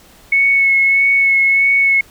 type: tone with vibrato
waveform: sine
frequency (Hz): 2200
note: C#7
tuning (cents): -14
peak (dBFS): -9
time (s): 0.32-2.01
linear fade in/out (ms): 5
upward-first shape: sine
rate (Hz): 1.6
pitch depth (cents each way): 17
effects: pink hiss -45 dBFS RMS until 2.1 s